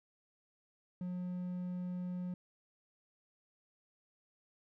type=tone; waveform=triangle; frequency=180 Hz; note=F#3; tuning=47 cents flat; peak=-35 dBFS; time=1.01-2.34 s; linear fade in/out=2 ms; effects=none